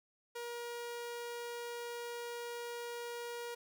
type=tone; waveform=sawtooth; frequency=475.6 Hz; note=A#4; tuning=35 cents sharp; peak=-37 dBFS; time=0.35-3.55 s; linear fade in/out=10 ms; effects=none